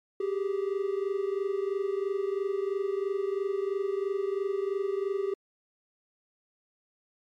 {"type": "tone pair together", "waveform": "triangle", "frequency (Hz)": [387.6, 410.6], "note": ["G4", "G#4"], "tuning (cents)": [-20, -20], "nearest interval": "minor second", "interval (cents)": 100, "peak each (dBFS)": [-27, -30], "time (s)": [0.2, 5.34], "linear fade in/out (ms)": 5, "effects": ["MP3 64 kbps"]}